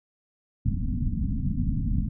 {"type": "low-pass noise", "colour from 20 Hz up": "pink", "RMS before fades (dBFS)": -26, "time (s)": [0.65, 2.09], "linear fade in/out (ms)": 10, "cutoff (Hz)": 270, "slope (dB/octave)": 96, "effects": []}